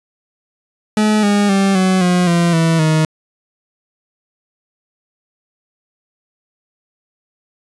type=tone with pitch steps; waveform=40% pulse; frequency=213.5 / 204.3 / 195.55 / 187.16 / 179.12 / 171.42 / 164.06 / 157.02 Hz; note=G#3 / G#3 / G3 / F#3 / F3 / F3 / E3 / D#3; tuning=+48 / -28 / -4 / +20 / +44 / -32 / -8 / +16 cents; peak=-10 dBFS; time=0.97-3.05 s; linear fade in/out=2 ms; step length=260 ms; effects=resampled to 24000 Hz